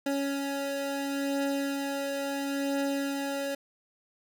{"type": "beating tone pair", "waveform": "25% pulse", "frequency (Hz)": [278.2, 278.93], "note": ["C#4", "C#4"], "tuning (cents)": [6, 11], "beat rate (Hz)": 0.73, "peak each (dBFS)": [-26, -33], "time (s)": [0.06, 3.55], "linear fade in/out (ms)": 5, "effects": []}